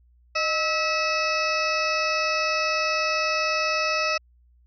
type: harmonic tone with a mistuned harmonic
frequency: 648 Hz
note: E5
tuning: 30 cents flat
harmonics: 1 / 2 / 3 / 4 / 6 / 7 / 8 / 9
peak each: -28 / -27 / -33 / -26 / -40 / -36 / -31 / -40 dBFS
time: 0.35-4.18 s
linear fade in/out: 10 ms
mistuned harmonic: 1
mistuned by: -84 cents
effects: added 60 Hz sine -55 dBFS peak until 4.66 s